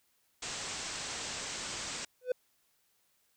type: low-pass noise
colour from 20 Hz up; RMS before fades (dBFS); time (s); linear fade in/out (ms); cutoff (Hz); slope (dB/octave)
white; -40; 0.42-2.05; 5; 8300; 96
type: tone with exponential growth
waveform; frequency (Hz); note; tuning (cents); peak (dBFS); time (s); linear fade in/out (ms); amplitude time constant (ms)
triangle; 502; B4; +28; -22; 2.21-2.32; 5; 22
effects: white hiss -73 dBFS RMS until 3.36 s